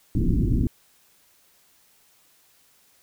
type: low-pass noise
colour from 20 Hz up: pink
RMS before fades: -21 dBFS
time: 0.15-0.67 s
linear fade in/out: 2 ms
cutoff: 330 Hz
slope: 48 dB/octave
effects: white hiss -60 dBFS RMS until 3.02 s